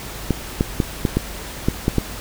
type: clicks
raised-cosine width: 3 ms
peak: -3 dBFS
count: 8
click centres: 0.307 / 0.609 / 0.802 / 1.052 / 1.17 / 1.685 / 1.881 / 1.983 s
effects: added 50 Hz sine -35 dBFS peak until 2.2 s + pink hiss -33 dBFS RMS until 2.2 s